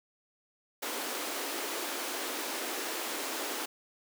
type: high-pass noise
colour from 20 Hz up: pink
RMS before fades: -36 dBFS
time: 0.82-3.66 s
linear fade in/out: 10 ms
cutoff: 270 Hz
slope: 48 dB/octave
effects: none